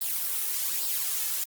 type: noise with flanger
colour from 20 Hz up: blue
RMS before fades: -29 dBFS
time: 0.01-1.44 s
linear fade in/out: 5 ms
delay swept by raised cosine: 0.22 to 2.32 ms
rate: 1.2 Hz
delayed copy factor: +0.5
effects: Opus 24 kbps